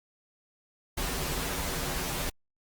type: noise with comb filter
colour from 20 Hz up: pink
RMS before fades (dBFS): -32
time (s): 0.97-2.3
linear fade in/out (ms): 10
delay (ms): 9.5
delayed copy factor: -0.8
effects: Opus 48 kbps